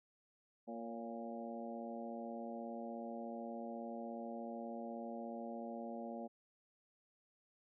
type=harmonic tone with a mistuned harmonic; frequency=116.54 Hz; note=A#2; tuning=in tune; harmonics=2 / 3 / 4 / 5 / 6 / 7; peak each=-46 / -53 / -53 / -49 / -51 / -54 dBFS; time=0.67-6.28 s; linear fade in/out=20 ms; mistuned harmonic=5; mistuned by=-42 cents; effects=none